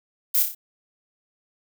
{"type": "noise with echo", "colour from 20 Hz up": "violet", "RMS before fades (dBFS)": -20, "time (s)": [0.34, 0.43], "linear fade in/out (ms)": 10, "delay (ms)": 30, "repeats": 4, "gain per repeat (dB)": -5, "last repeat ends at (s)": 0.55, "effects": []}